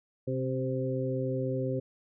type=harmonic tone with a mistuned harmonic; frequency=130 Hz; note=C3; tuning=11 cents flat; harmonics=1 / 2 / 3 / 4; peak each=-32 / -35 / -35 / -34 dBFS; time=0.27-1.8 s; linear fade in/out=10 ms; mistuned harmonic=2; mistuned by=+28 cents; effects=none